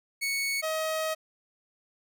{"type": "tone pair in turn", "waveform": "sawtooth", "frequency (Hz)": [2217, 632.8], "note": ["C#7", "D#5"], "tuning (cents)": [0, 29], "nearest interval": "octave + minor seventh", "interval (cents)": 2171, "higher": "first", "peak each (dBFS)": -24, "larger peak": "neither", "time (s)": [[0.21, 0.62], [0.62, 1.15]], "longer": "second", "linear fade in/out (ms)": 20, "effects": []}